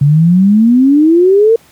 sine exponential sweep, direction up, 138.59 to 466.2 Hz, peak -4 dBFS, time 0.01-1.56 s, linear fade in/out 5 ms, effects pink hiss -45 dBFS RMS until 1.71 s + high-pass 80 Hz 12 dB/octave

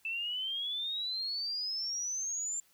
sine exponential sweep, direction up, 2637 to 7330 Hz, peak -33 dBFS, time 0.05-2.6 s, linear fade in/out 2 ms, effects white hiss -67 dBFS RMS until 2.73 s

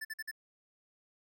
square tone bursts, 1757 Hz, A6, 3 cents flat, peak -38 dBFS, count 4, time 0.01-0.314 s, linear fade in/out 10 ms, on 40 ms, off 48 ms, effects none

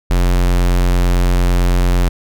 square tone, 44.48 Hz, F1, 32 cents sharp, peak -11 dBFS, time 0.1-2.09 s, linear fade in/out 10 ms, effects none

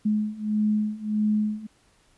sine beating tone pair, 211.4 / 213 Hz, G#3 / G#3, +31 / +44 cents, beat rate 1.6 Hz, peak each -26 / -24 dBFS, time 0.05-1.67 s, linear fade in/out 10 ms, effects pink hiss -62 dBFS RMS until 2.17 s + resampled to 24000 Hz

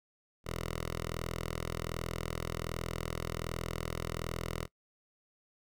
5% pulse tone with notch filter, 41.3 Hz, E1, 4 cents sharp, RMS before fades -38 dBFS, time 0.44-4.68 s, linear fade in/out 50 ms, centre 260 Hz, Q 1.2, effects noise-tail reverb RT60 0.1 s tail -22 dB re dry

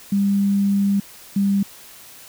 sine tone pair in turn, 199.4 / 198.53 Hz, G3 / G3, +30 / +22 cents, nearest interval unison, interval 8 cents, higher first, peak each -15 dBFS, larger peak neither, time 0.12-1 / 1.36-1.63 s, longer first, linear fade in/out 5 ms, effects white hiss -43 dBFS RMS until 2.28 s

